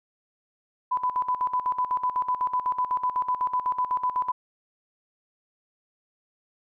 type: tone with tremolo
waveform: sine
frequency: 1000 Hz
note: B5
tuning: 21 cents sharp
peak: -21 dBFS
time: 0.91-4.32 s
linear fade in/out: 10 ms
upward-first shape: square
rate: 8 Hz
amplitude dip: 75%
effects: none